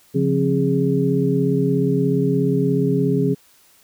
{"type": "tone cluster", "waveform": "sine", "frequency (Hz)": [139.5, 176.4, 267.2, 413.1], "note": ["C#3", "F3", "C4", "G#4"], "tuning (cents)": [11, 18, 36, -9], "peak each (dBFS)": -21, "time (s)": [0.14, 3.35], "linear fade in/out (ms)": 20, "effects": ["white hiss -54 dBFS RMS until 3.83 s"]}